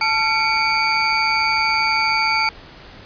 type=tone cluster; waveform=sine; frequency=877 / 1370 / 2247 / 2400 / 4608 Hz; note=A5 / F6 / C#7 / D7 / D8; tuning=-6 / -34 / +23 / +37 / -34 cents; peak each=-21 / -24 / -20 / -25 / -22 dBFS; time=0.01-2.49 s; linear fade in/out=2 ms; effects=pink hiss -41 dBFS RMS until 3.05 s + resampled to 11025 Hz